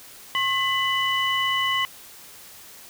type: tone cluster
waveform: sine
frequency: 1077 / 2006 / 2973 Hz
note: C6 / B6 / F#7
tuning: +50 / +26 / +8 cents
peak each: -24 dBFS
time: 0.35-1.85 s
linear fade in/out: 0 ms
effects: tanh soft clip ceiling -14 dBFS + white hiss -45 dBFS RMS until 2.89 s